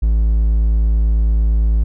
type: tone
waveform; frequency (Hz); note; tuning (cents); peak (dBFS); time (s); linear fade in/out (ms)
triangle; 54.5; A1; -16; -9; 0.02-1.84; 10
effects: none